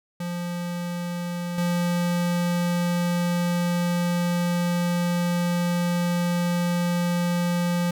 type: tone with level steps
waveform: square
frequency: 174.61 Hz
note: F3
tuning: in tune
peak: -28 / -22 dBFS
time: 0.2-7.91 s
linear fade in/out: 5 ms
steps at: 1.58 s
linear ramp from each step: 2 ms
effects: none